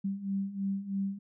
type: beating tone pair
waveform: sine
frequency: 194.1 / 197.2 Hz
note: G3 / G3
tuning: -17 / +11 cents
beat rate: 3.1 Hz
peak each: -36 / -32 dBFS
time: 0.04-1.19 s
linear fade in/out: 10 ms
effects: none